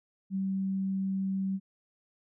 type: tone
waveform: sine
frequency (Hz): 192.4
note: G3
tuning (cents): -32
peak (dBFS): -28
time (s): 0.3-1.6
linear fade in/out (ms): 50
effects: none